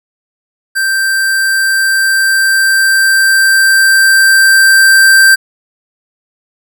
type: tone with level ramp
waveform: square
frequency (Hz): 1568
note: G6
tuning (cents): 0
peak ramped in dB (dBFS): -11 to -3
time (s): 0.75-5.36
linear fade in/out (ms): 20
effects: none